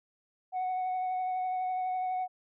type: tone with vibrato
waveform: sine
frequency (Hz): 740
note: F#5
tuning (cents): 0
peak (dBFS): -27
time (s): 0.52-2.28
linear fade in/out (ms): 50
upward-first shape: sine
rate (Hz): 12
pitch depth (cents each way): 14
effects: tanh soft clip ceiling -28 dBFS